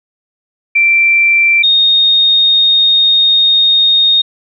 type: tone pair in turn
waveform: sine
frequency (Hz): 2349 / 3704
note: D7 / A#7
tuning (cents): 0 / -12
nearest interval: minor sixth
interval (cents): 788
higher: second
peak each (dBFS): -6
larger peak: neither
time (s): 0.75-1.63 / 1.63-4.22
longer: second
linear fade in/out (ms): 10
effects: none